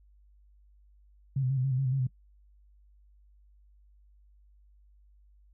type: tone with vibrato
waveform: sine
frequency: 131.6 Hz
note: C3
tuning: 10 cents sharp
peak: -25 dBFS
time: 1.36-2.07 s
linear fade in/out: 5 ms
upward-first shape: square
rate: 7.1 Hz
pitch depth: 54 cents each way
effects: noise-tail reverb RT60 0.1 s tail -21 dB re dry + added 50 Hz sine -57 dBFS peak until 5.53 s